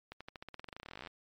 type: accelerating click train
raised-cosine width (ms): 0.3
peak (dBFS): -29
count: 27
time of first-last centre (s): 0.12-1.072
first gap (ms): 86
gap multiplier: 0.92
effects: MP3 64 kbps